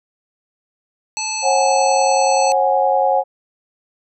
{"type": "harmonic tone", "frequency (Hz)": 870, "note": "A5", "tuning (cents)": -20, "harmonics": [1, 3, 5, 7, 9], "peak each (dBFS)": [-27, -27, -27, -27, -27], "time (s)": [1.17, 2.52], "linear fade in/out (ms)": 0}
{"type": "chord", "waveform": "sine", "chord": "C# suspended fourth", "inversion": "none", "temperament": "equal with one note detuned", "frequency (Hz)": [540.1, 740, 830.6], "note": ["C#5", "F#5", "G#5"], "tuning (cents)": [-45, 0, 0], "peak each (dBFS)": -17, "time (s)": [1.42, 3.24], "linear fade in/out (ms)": 50}
{"effects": []}